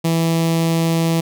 sawtooth tone with notch filter, 164.81 Hz, E3, in tune, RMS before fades -17 dBFS, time 0.04-1.21 s, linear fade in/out 10 ms, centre 1500 Hz, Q 1.4, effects none

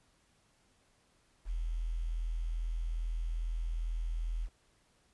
sine tone with quantisation, 41.2 Hz, E1, in tune, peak -32 dBFS, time 1.45-4.49 s, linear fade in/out 50 ms, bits 10, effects pink hiss -70 dBFS RMS until 5.13 s + resampled to 24000 Hz

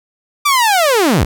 sawtooth linear sweep, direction down, 1194 to 42.62 Hz, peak -6 dBFS, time 0.45-1.25 s, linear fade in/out 10 ms, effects none

